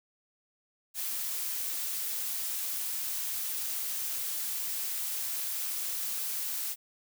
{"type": "noise", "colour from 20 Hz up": "blue", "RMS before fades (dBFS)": -34, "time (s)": [0.94, 6.76], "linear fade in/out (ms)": 50, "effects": []}